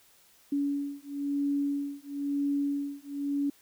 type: beating tone pair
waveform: sine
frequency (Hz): 283 / 284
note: C#4 / C#4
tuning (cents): +36 / +42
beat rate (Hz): 1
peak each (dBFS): -31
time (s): 0.52-3.5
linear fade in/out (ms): 5
effects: white hiss -61 dBFS RMS until 3.61 s